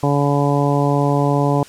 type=harmonic tone; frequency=142.7 Hz; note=D3; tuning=49 cents flat; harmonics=1 / 2 / 3 / 4 / 5 / 6 / 7; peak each=-17 / -20 / -22 / -23 / -24 / -25 / -25 dBFS; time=0.03-1.63 s; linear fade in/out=2 ms; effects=white hiss -42 dBFS RMS until 1.68 s + low-pass 9000 Hz 12 dB/octave